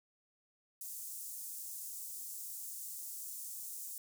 pink high-pass noise, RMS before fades -45 dBFS, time 0.81-3.98 s, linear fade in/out 2 ms, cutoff 7400 Hz, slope 24 dB/octave, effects none

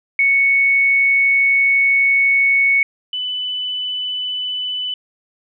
sine tone pair in turn, 2217 / 2995 Hz, C#7 / F#7, 0 / +20 cents, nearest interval perfect fourth, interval 520 cents, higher second, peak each -11 / -20 dBFS, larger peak first, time 0.19-2.83 / 3.13-4.94 s, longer first, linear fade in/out 2 ms, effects none

